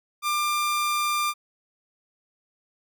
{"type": "tone", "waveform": "sawtooth", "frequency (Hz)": 1193, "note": "D6", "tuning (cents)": 27, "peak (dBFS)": -19, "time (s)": [0.22, 1.34], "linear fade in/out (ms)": 50, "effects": []}